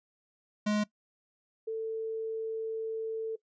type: tone pair in turn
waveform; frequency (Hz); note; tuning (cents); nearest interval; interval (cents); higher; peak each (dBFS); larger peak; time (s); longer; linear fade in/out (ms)
square / sine; 210 / 445; G#3 / A4; +19 / +20; octave + minor second; 1301; second; -27 / -31; first; 0.66-0.84 / 1.67-3.36; second; 10
effects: noise-tail reverb RT60 0.1 s tail -20 dB re dry + resampled to 16000 Hz